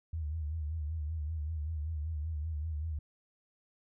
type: tone with vibrato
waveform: sine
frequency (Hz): 77.78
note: D#2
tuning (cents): 0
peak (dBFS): -33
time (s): 0.13-2.99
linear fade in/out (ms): 5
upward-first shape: sine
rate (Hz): 5.2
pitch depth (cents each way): 94
effects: none